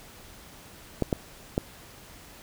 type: clicks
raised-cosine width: 2 ms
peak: -10 dBFS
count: 3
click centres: 1.023 / 1.128 / 1.579 s
effects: pink hiss -49 dBFS RMS until 2.42 s